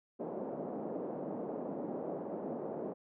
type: band-pass noise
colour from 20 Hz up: white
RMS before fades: -40 dBFS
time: 0.19-2.94 s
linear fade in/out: 20 ms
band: 180 to 630 Hz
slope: 24 dB/octave
effects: none